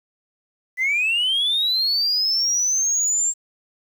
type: linear sweep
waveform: sine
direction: up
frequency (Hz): 1975.5 to 7459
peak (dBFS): -16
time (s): 0.77-3.34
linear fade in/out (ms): 50
effects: tanh soft clip ceiling -15 dBFS + 8-bit